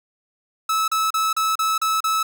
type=tone bursts; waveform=45% pulse; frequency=1301 Hz; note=E6; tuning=23 cents flat; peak=-18 dBFS; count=7; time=0.69-2.23 s; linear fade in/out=5 ms; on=190 ms; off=35 ms; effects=none